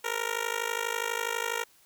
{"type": "tone with amplitude modulation", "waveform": "10% pulse", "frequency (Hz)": 466.6, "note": "A#4", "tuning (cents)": 2, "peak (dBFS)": -17, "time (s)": [0.04, 1.64], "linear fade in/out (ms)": 10, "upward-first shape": "sine", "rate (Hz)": 52.2, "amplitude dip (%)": 90, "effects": ["white hiss -61 dBFS RMS until 1.85 s"]}